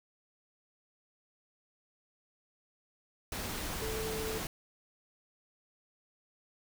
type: tone in noise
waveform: sine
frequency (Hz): 440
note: A4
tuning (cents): 0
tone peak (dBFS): -37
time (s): 3.82-4.38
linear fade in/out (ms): 2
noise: pink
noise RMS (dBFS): -38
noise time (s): 3.32-4.47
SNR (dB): -2
effects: none